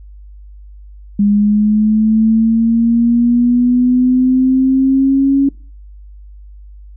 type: linear sweep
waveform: sine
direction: up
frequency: 203 to 277.2 Hz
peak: -8 dBFS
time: 1.19-5.49 s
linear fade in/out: 5 ms
effects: noise-tail reverb RT60 0.4 s tail -24 dB re dry + added 50 Hz sine -33 dBFS peak until 6.96 s